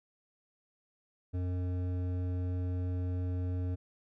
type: tone with hard clipping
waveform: triangle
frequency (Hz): 90.3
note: F#2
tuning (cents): -42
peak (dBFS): -33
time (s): 1.33-3.76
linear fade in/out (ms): 20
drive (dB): 15
effects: none